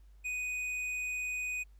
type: tone with hard clipping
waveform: triangle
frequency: 2489 Hz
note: D#7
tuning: in tune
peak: -35 dBFS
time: 0.24-1.64 s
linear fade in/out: 20 ms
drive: 10 dB
effects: added 50 Hz sine -54 dBFS peak until 1.79 s + pink hiss -75 dBFS RMS until 1.79 s